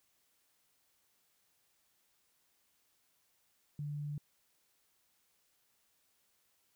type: tone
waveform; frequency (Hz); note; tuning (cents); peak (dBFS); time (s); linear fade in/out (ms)
sine; 146.83; D3; 0; -37; 3.79-4.18; 2
effects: white hiss -75 dBFS RMS until 6.75 s